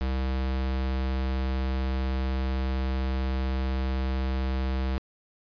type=tone; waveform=square; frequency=65.41 Hz; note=C2; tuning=in tune; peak=-26 dBFS; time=0.01-4.98 s; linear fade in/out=0 ms; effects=resampled to 11025 Hz